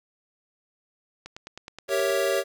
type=click train; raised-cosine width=0.2 ms; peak=-22 dBFS; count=9; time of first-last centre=1.26-2.102 s; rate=9.5 Hz
type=chord; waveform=square; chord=G diminished seventh; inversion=none; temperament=equal; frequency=392 / 466.2 / 554.4 / 659.3 Hz; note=G4 / Bb4 / Db5 / Fb5; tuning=0 / 0 / 0 / 0 cents; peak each=-28 / -31 / -26 / -31 dBFS; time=1.88-2.44 s; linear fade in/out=50 ms
effects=none